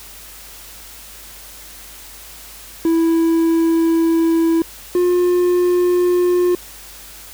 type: tone pair in turn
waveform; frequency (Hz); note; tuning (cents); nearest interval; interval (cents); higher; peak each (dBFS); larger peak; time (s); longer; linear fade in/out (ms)
triangle; 329.6 / 356; E4 / F4; 0 / +33; minor second; 133; second; -10; neither; 2.85-4.62 / 4.95-6.55; first; 2
effects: added 50 Hz sine -45 dBFS peak until 7.33 s + white hiss -38 dBFS RMS until 7.33 s